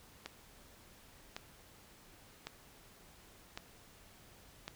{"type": "click train", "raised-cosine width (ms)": 0.2, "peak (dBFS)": -24, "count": 5, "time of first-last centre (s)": [0.26, 4.68], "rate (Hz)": 0.905, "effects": ["pink hiss -60 dBFS RMS until 4.75 s"]}